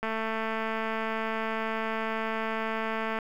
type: click train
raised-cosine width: 0.5 ms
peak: -17 dBFS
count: 702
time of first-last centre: 0.03-3.188 s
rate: 222 Hz
effects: 9-bit